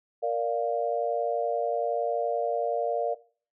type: chord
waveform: sine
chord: Bb major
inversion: none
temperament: equal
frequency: 466.2 / 587.3 / 698.5 Hz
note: Bb4 / D5 / F5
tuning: 0 / 0 / 0 cents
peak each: -29 dBFS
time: 0.22-3.15 s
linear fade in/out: 20 ms
effects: noise-tail reverb RT60 0.4 s tail -18 dB re dry